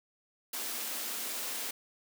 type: high-pass noise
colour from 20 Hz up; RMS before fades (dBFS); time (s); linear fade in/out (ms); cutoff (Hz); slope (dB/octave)
white; -37; 0.53-1.71; 5; 200; 96
effects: none